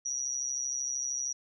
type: tone with amplitude modulation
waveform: sine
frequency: 5790 Hz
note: F#8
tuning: 38 cents flat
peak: -27 dBFS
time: 0.05-1.33 s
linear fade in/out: 10 ms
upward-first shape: sine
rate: 133 Hz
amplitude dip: 85%
effects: none